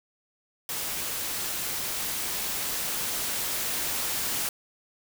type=noise with level ramp; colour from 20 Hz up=white; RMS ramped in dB=-32 to -29 dBFS; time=0.69-4.49 s; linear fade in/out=2 ms; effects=none